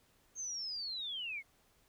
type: linear sweep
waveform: sine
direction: down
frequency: 6450 to 2093 Hz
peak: -38 dBFS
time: 0.35-1.43 s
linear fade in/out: 50 ms
effects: pink hiss -70 dBFS RMS until 1.88 s